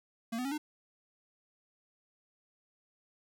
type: tone with pitch steps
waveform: square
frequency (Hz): 228.9 / 251.1 / 275.4 / 302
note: A#3 / B3 / C#4 / D4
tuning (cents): -31 / +29 / -11 / +48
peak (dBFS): -34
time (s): 0.32-0.58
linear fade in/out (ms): 10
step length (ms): 65
effects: none